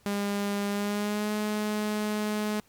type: tone with pitch glide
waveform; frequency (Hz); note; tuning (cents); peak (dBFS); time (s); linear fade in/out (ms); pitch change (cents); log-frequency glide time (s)
sawtooth; 202.4 to 211.4; G#3 to G#3; -44 to +31; -23; 0.06-2.6; 0; +75; 0.7-1.32
effects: pink hiss -62 dBFS RMS until 2.68 s + MP3 96 kbps